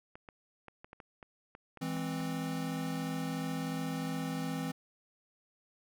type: clicks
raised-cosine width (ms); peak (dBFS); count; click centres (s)
0.5; -33; 11; 0.155 / 0.288 / 0.683 / 0.845 / 0.931 / 1.002 / 1.228 / 1.551 / 1.773 / 1.968 / 2.204
type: chord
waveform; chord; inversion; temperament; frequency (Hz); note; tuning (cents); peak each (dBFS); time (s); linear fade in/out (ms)
square; E augmented; none; equal; 164.81 / 207.7 / 261.6; E3 / G#3 / B#3; 0 / 0 / 0; -38 / -44 / -38; 1.81-4.72; 10
effects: none